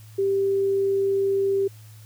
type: tone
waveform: sine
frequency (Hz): 392.5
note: G4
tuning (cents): +2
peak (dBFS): -19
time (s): 0.18-1.68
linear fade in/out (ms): 10
effects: added 108 Hz sine -43 dBFS peak until 2.05 s + white hiss -54 dBFS RMS until 2.05 s